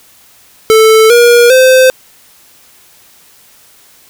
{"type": "tone with pitch steps", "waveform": "square", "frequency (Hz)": [440, 477.1, 517.2], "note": ["A4", "A#4", "C5"], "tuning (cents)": [0, 40, -20], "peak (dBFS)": -3, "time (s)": [0.7, 1.9], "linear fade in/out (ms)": 0, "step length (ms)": 400, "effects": ["white hiss -43 dBFS RMS until 4.09 s"]}